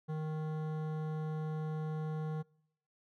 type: tone with hard clipping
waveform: triangle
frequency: 155.56 Hz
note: D#3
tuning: in tune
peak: -37 dBFS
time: 0.08-2.43 s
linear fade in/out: 20 ms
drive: 18 dB
effects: noise-tail reverb RT60 0.8 s tail -26 dB re dry